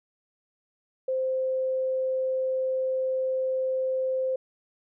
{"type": "tone", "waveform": "sine", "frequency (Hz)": 521, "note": "C5", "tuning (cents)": -7, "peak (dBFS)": -24, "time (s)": [1.08, 4.36], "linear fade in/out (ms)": 5, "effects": []}